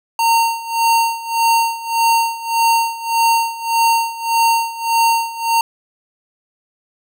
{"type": "tone with tremolo", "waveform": "square", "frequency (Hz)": 918, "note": "A#5", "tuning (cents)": -27, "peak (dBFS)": -11, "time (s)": [0.19, 5.61], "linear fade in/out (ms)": 2, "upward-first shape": "sine", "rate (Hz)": 1.7, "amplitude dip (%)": 85, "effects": []}